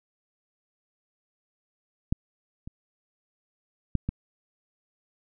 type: clicks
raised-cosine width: 5 ms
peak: -11 / -26 / -11 / -15 dBFS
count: 4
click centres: 2.125 / 2.675 / 3.953 / 4.09 s
effects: none